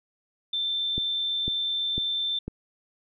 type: tone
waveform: sine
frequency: 3556 Hz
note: A7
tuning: 18 cents sharp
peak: -25 dBFS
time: 0.53-2.39 s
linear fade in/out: 5 ms
type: click train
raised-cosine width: 3 ms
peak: -19 dBFS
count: 4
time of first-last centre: 0.98-2.48 s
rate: 2 Hz
effects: none